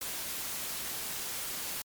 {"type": "noise", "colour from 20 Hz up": "white", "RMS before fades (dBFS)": -37, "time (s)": [0.01, 1.82], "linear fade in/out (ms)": 5, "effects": ["MP3 96 kbps"]}